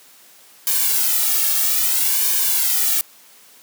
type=noise with flanger; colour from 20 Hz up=blue; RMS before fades=-18 dBFS; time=0.67-3.01 s; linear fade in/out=0 ms; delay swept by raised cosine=1.5 to 2.02 ms; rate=0.61 Hz; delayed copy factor=-0.9; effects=white hiss -48 dBFS RMS until 3.62 s + high-pass 200 Hz 12 dB/octave